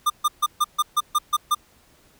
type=tone bursts; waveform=square; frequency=1202 Hz; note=D6; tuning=40 cents sharp; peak=-17 dBFS; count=9; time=0.06-1.549 s; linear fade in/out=10 ms; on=41 ms; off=140 ms; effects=pink hiss -57 dBFS RMS until 2.19 s